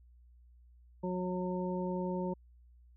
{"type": "harmonic tone", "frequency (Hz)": 182.2, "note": "F#3", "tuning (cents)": -26, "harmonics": [1, 2, 3, 5], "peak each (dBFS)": [-35, -38, -40, -42], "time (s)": [1.03, 2.34], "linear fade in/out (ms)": 10, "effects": ["added 60 Hz sine -57 dBFS peak until 2.96 s"]}